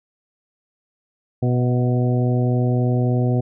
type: harmonic tone with a mistuned harmonic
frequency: 123.47 Hz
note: B2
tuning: in tune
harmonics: 1 / 2 / 3 / 4 / 5 / 6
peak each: -17 / -23 / -27 / -29 / -31 / -33 dBFS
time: 1.42-3.41 s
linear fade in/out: 10 ms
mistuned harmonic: 5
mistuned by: +33 cents
effects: none